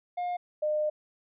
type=tone pair in turn; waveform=triangle / sine; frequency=712 / 606.8 Hz; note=F5 / D#5; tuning=+33 / -44 cents; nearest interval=minor third; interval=277 cents; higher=first; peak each=-27 / -25 dBFS; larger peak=second; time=0.17-0.37 / 0.62-0.9 s; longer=second; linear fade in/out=10 ms; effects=resampled to 8000 Hz